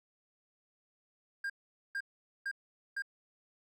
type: tone bursts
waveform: triangle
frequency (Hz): 1605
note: G6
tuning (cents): +40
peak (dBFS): -32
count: 4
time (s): 1.44-3.022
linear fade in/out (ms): 5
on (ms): 58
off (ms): 450
effects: none